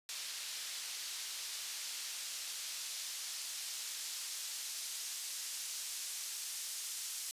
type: noise with band-pass filter sweep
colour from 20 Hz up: white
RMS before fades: -43 dBFS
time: 0.09-7.31 s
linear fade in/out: 0 ms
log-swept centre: 4200 to 6500 Hz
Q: 0.88
effects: resampled to 32000 Hz